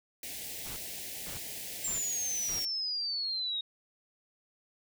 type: band-stop noise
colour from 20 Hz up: white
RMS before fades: -41 dBFS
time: 0.23-2.65 s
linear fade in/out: 2 ms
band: 800 to 1800 Hz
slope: 48 dB/octave
type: noise bursts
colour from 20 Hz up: pink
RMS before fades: -45 dBFS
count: 4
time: 0.65-2.6 s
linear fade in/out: 10 ms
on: 120 ms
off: 490 ms
type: exponential sweep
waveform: sine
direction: down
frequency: 7459 to 3748 Hz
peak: -31 dBFS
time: 1.84-3.61 s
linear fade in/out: 5 ms
effects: none